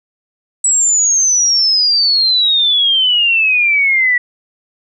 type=exponential sweep; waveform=sine; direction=down; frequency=7902 to 1938 Hz; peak=-9 dBFS; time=0.64-4.18 s; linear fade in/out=5 ms; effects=none